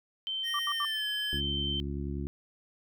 sine tone, 3104 Hz, G7, 18 cents flat, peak -31 dBFS, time 0.27-1.8 s, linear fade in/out 0 ms
square tone with pitch glide, 1864.7 to 1690.3 Hz, A#6 to G#6, 0 to +30 cents, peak -37 dBFS, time 0.43-1.41 s, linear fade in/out 50 ms, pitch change -170 cents, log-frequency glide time 0.7-1.07 s
sine tone bursts, 1165 Hz, D6, 14 cents flat, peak -30 dBFS, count 3, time 0.54-0.851 s, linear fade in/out 2 ms, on 51 ms, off 79 ms
harmonic tone, 70.3 Hz, C#2, 25 cents sharp, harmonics 1 / 2 / 3 / 4 / 5, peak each -35 / -38 / -40 / -41 / -42 dBFS, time 1.33-2.27 s, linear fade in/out 0 ms
effects none

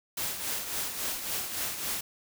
white noise with tremolo, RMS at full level -31 dBFS, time 0.17-2.01 s, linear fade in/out 5 ms, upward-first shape triangle, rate 3.6 Hz, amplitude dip 60%, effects none

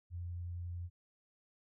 sine tone with vibrato, 87.31 Hz, F2, in tune, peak -39 dBFS, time 0.1-0.9 s, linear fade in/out 50 ms, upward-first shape sine, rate 11 Hz, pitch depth 8 cents each way, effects none

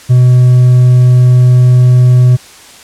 triangle tone with hard clipping, 125.1 Hz, B2, 23 cents sharp, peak -3 dBFS, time 0.09-2.37 s, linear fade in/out 20 ms, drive 5 dB, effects white hiss -35 dBFS RMS until 2.83 s + low-pass 9000 Hz 12 dB/octave

